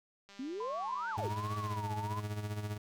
click train, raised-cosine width 0.2 ms, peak -38 dBFS, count 293, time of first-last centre 0.29-1.757 s, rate 199 Hz
sine exponential two-way sweep, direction up then down, 246.9 to 1592 to 344.8 Hz, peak -37 dBFS, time 0.39-1.29 s, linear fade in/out 5 ms, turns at 1.1 s
sine tone with vibrato, 988 Hz, B5, in tune, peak -38 dBFS, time 0.6-2.2 s, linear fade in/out 5 ms, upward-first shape triangle, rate 1.3 Hz, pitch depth 270 cents each way
40% pulse tone with tremolo, 104.7 Hz, G#2, 15 cents sharp, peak -33 dBFS, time 1.17-2.78 s, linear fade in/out 10 ms, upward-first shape sine, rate 15 Hz, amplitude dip 60%
effects none

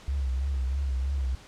sine tone with vibrato, 66.9 Hz, C2, 39 cents sharp, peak -25 dBFS, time 0.08-1.35 s, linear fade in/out 0 ms, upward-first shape triangle, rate 3.1 Hz, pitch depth 93 cents each way, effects pink hiss -50 dBFS RMS until 1.47 s + low-pass 7000 Hz 12 dB/octave

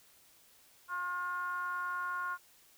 triangle ring-modulated tone, 175.1 Hz, F3, 5 cents sharp, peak -29 dBFS, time 0.88-2.38 s, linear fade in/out 50 ms, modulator 1250 Hz, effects white hiss -63 dBFS RMS until 2.77 s

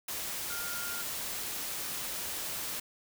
sine tone in noise, 1409 Hz, F6, 15 cents sharp, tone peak -40 dBFS, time 0.5-1.02 s, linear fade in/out 5 ms, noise white, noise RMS -37 dBFS, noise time 0.08-2.8 s, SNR -6 dB, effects none

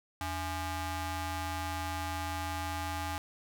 sawtooth ring-modulated tone, 374.4 Hz, F#4, 20 cents sharp, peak -27 dBFS, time 0.21-3.18 s, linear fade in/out 0 ms, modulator 457 Hz, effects none

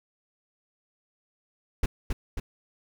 brown noise with echo, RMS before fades -22 dBFS, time 1.83-1.86 s, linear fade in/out 5 ms, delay 270 ms, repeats 2, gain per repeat -4 dB, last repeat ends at 2.4 s, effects none

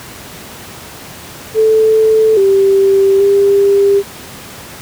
sine tone with pitch steps, 438.8 / 390.9 / 398.9 Hz, A4 / G4 / G4, -5 / -5 / +30 cents, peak -6 dBFS, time 1.54-4.03 s, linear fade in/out 50 ms, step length 830 ms, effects pink hiss -31 dBFS RMS until 4.81 s + high-pass 80 Hz 12 dB/octave

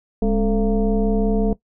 sine tone with frequency modulation, 206.3 Hz, G#3, 11 cents flat, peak -15 dBFS, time 0.22-1.53 s, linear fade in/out 2 ms, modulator 239 Hz, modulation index 1.3, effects noise-tail reverb RT60 0.1 s tail -18 dB re dry

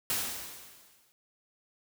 white noise with exponential decay, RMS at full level -29 dBFS, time 0.1-1.12 s, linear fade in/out 0 ms, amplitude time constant 220 ms, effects none

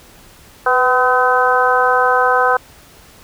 harmonic tone with a mistuned harmonic, 254.1 Hz, B3, 49 cents sharp, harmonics 2 / 3 / 4 / 5 / 6, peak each -17 / -17 / -17 / -17 / -17 dBFS, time 0.66-2.57 s, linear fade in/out 5 ms, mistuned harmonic 2, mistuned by -30 cents, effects pink hiss -44 dBFS RMS until 3.23 s

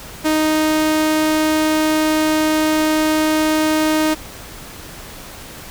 sawtooth tone, 310.9 Hz, D#4, 1 cent flat, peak -10 dBFS, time 0.24-4.15 s, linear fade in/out 20 ms, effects pink hiss -35 dBFS RMS until 5.7 s

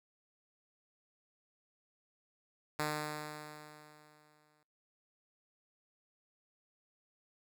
5% pulse tone with exponential decay, 151.3 Hz, D#3, 48 cents flat, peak -21 dBFS, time 2.79-4.63 s, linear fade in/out 2 ms, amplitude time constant 400 ms, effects noise-tail reverb RT60 0.5 s tail -25 dB re dry

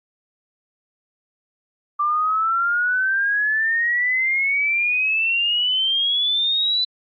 sine exponential sweep, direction up, 1174.7 to 4014 Hz, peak -17 dBFS, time 1.99-6.85 s, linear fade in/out 10 ms, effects AAC 64 kbps

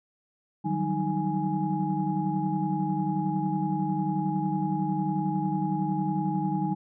sine tone cluster, 153.7 / 183.8 / 194.8 / 312 / 831 Hz, D#3 / F#3 / G3 / D#4 / G#5, -21 / -11 / -11 / +5 / +1 cents, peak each -31 dBFS, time 0.64-6.75 s, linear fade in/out 20 ms, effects tanh soft clip ceiling -13 dBFS

